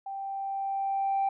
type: tone with level ramp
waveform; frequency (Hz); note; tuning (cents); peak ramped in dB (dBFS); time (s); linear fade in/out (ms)
sine; 784; G5; 0; -34 to -22; 0.06-1.29; 5
effects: tanh soft clip ceiling -21 dBFS